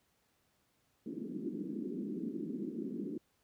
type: band-pass noise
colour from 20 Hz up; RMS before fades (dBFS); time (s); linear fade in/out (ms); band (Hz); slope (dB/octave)
pink; -40; 1.06-3.18; 5; 190 to 370; 48
effects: pink hiss -75 dBFS RMS until 3.43 s + high-pass 60 Hz 12 dB/octave